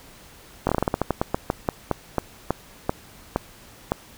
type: slowing click train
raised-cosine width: 1 ms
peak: -6 dBFS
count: 20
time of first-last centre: 0.67-3.92 s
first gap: 21 ms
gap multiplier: 1.2
effects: pink hiss -48 dBFS RMS until 4.17 s